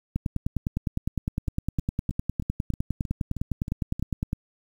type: two click trains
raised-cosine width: 5 ms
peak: -13 / -20 dBFS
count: 42 / 9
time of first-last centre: 0.16-4.331 / 1.48-3.996 s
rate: 9.83 / 3.18 Hz
effects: 8-bit